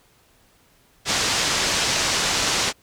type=low-pass noise; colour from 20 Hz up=white; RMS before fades=-22 dBFS; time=1.05-2.73 s; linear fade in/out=50 ms; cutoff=6800 Hz; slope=24 dB/octave; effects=pink hiss -58 dBFS RMS until 2.82 s